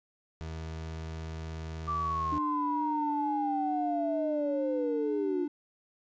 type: tone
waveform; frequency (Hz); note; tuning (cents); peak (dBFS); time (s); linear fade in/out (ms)
30% pulse; 80.3; E2; -45; -34; 0.41-2.38; 0
type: linear sweep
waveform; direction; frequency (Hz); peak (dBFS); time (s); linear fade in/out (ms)
sine; down; 1174.7 to 344.5; -29; 1.87-5.46; 20
type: tone with vibrato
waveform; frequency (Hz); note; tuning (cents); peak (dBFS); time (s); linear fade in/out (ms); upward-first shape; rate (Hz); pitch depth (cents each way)
triangle; 296.3; D4; +15; -30; 2.32-5.48; 5; sine; 2.2; 20
effects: resampled to 16000 Hz